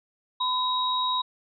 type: tone pair together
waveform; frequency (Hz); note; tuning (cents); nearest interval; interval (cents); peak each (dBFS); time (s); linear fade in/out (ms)
sine; 1009 / 3809; B5 / A#7; +37 / +37; octave + major seventh; 2300; -25 / -27; 0.4-1.22; 10
effects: none